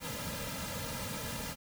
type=noise with comb filter; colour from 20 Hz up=pink; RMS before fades=-39 dBFS; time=0-1.56 s; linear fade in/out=50 ms; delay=2.7 ms; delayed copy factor=-1; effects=none